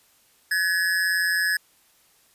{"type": "tone with amplitude modulation", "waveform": "square", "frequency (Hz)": 1697, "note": "G#6", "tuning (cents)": 37, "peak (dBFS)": -18, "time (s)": [0.51, 1.57], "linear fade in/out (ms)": 5, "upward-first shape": "sine", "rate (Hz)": 178, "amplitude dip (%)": 70, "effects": ["white hiss -60 dBFS RMS until 2.34 s", "resampled to 32000 Hz"]}